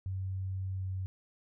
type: tone with pitch glide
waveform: sine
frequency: 94.8 to 94.15 Hz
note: F#2 to F#2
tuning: +43 to +31 cents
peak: -33 dBFS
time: 0.06-1.06 s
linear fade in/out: 0 ms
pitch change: -12 cents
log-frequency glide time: 0.76-0.83 s
effects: none